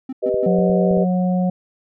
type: tone bursts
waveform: triangle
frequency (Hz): 261.6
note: C4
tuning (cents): 0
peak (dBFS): -22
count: 3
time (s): 0.09-0.464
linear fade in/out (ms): 5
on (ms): 38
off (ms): 130
type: chord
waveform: sine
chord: G augmented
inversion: none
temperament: equal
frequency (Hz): 392 / 493.9 / 622.3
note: G4 / B4 / D#5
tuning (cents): 0 / 0 / 0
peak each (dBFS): -21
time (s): 0.22-1.05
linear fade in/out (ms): 20
type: clicks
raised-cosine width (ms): 3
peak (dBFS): -19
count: 5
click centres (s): 0.343 / 0.589 / 0.699 / 0.911 / 0.974
type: harmonic tone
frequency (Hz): 182.1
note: F#3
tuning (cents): -27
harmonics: 1 / 3 / 4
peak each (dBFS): -16 / -26 / -28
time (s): 0.46-1.5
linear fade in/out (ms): 5
effects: none